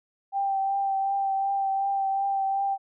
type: tone with vibrato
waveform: sine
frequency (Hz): 784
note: G5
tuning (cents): 0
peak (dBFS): -23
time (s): 0.32-2.78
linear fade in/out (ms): 50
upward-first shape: triangle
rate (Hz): 2.7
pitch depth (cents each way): 22
effects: none